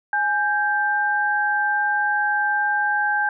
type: tone pair together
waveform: sine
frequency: 833 / 1575.3 Hz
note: G#5 / G6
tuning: +5 / +8 cents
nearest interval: major seventh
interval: 1103 cents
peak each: -22 / -20 dBFS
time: 0.13-3.29 s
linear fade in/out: 2 ms
effects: none